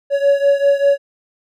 triangle beating tone pair, 560 / 565.1 Hz, C#5 / C#5, +18 / +33 cents, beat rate 5.1 Hz, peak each -11 / -14 dBFS, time 0.1-0.98 s, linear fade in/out 50 ms, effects none

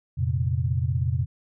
sine chord, F suspended fourth, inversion none, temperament equal with one note detuned, 87.31 / 116.54 / 132.95 Hz, F2 / Bb2 / C3, 0 / 0 / +28 cents, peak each -26 dBFS, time 0.17-1.26 s, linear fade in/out 20 ms, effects none

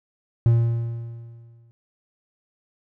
triangle tone with exponential decay, 116.54 Hz, A#2, in tune, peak -10 dBFS, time 0.46-1.71 s, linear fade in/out 0 ms, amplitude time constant 270 ms, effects none

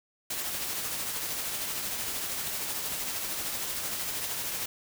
white noise with tremolo, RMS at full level -32 dBFS, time 0.3-4.66 s, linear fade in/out 5 ms, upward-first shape triangle, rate 13 Hz, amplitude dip 35%, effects none

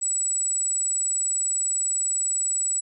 sine tone, 7870 Hz, B8, 7 cents flat, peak -22 dBFS, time 0.01-2.81 s, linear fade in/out 20 ms, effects none

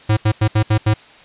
square tone bursts at uneven times, 107.5 Hz, A2, 40 cents flat, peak -12 dBFS, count 6, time 0.09-0.17 / 0.25-0.32 / 0.41-0.48 / 0.55-0.63 / 0.7-0.78 / 0.86-0.94 s, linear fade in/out 10 ms, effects white hiss -44 dBFS RMS until 1.24 s + resampled to 8000 Hz

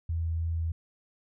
sine tone with vibrato, 82.41 Hz, E2, in tune, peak -27 dBFS, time 0.09-0.72 s, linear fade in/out 5 ms, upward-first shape sine, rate 3.2 Hz, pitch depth 8 cents each way, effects none

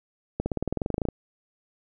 accelerating click train, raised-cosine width 2 ms, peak -13 dBFS, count 16, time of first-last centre 0.4-1.087 s, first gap 60 ms, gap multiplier 0.96, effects none

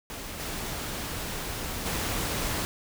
pink noise with level steps, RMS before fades -38 / -34 / -30 dBFS, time 0.1-2.65 s, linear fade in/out 0 ms, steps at 0.39 / 1.85 s, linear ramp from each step 10 ms, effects none

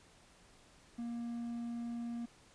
triangle tone, 235.5 Hz, A#3, 18 cents sharp, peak -36 dBFS, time 0.98-2.26 s, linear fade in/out 10 ms, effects pink hiss -63 dBFS RMS until 2.54 s + resampled to 22050 Hz

